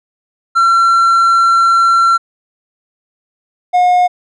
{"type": "tone pair in turn", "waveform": "triangle", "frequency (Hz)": [1359, 719.9], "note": ["F6", "F#5"], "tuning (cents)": [-48, -48], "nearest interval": "major seventh", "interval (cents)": 1100, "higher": "first", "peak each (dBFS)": -5, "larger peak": "neither", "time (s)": [[0.55, 2.18], [3.73, 4.08]], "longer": "first", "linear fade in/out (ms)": 20, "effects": ["resampled to 24000 Hz"]}